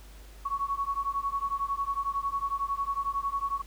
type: beating tone pair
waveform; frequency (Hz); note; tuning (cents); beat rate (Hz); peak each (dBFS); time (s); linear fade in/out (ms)
sine; 1108.7 / 1119.7; C#6 / C#6; 0 / +17; 11; -31; 0.45-3.62; 10
effects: added 50 Hz sine -46 dBFS peak until 3.66 s + pink hiss -55 dBFS RMS until 3.66 s